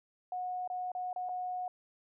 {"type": "tone with dropouts", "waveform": "sine", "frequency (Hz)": 729, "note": "F#5", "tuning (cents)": -26, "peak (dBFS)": -34, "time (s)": [0.32, 1.68], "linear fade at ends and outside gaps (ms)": 2, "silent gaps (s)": [[0.676, 0.7], [0.918, 0.95], [1.13, 1.161], [1.288, 1.292]], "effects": []}